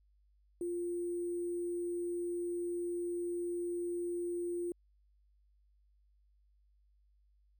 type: tone with sample-and-hold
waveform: sine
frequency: 349.2 Hz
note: F4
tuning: in tune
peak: -34 dBFS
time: 0.61-4.72 s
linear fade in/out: 2 ms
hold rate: 8820 Hz
effects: added 50 Hz sine -66 dBFS peak until 7.59 s